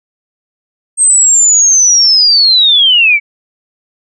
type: linear sweep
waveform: sine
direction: down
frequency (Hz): 8430 to 2225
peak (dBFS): -4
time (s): 0.97-3.2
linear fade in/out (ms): 50
effects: none